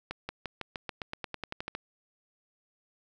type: accelerating click train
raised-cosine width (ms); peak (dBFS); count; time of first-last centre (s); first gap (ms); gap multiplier
0.3; -19; 15; 0.11-1.75; 180; 0.93
effects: none